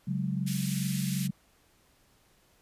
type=chord; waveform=sine; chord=C# suspended fourth; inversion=none; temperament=equal; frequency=138.59 / 185 / 207.7 Hz; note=C#3 / F#3 / G#3; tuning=0 / 0 / 0 cents; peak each=-32 / -31 / -36 dBFS; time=0.07-1.31 s; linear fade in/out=10 ms
type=band-pass noise; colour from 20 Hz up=white; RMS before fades=-40 dBFS; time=0.46-1.28 s; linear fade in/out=20 ms; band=1900 to 13000 Hz; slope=24 dB/octave
effects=pink hiss -65 dBFS RMS until 2.61 s + resampled to 32000 Hz